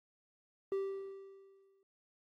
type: tone with exponential decay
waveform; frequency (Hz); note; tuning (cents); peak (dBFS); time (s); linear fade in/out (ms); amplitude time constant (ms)
triangle; 390.1; G4; -8; -29; 0.72-1.83; 1; 240
effects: Opus 32 kbps